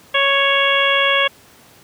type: harmonic tone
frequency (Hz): 554.4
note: C#5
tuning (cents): 0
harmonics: 1 / 2 / 3 / 4 / 5 / 6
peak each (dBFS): -20 / -20 / -20 / -20 / -20 / -20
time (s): 0.14-1.28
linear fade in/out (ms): 10
effects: pink hiss -47 dBFS RMS until 1.83 s + high-pass 100 Hz 12 dB/octave